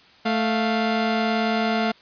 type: tone pair together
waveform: sawtooth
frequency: 220 / 698.5 Hz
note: A3 / F5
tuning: 0 / 0 cents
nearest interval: octave + minor sixth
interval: 2000 cents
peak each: -18 / -20 dBFS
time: 0.25-1.92 s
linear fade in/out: 10 ms
effects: white hiss -52 dBFS RMS until 2.01 s + resampled to 11025 Hz